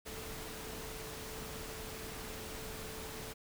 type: tone in noise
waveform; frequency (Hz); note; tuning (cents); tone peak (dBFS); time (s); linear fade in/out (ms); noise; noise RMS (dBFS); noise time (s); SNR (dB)
sine; 440; A4; 0; -50; 0.05-3.34; 20; pink; -45; 0.05-3.34; -8
effects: none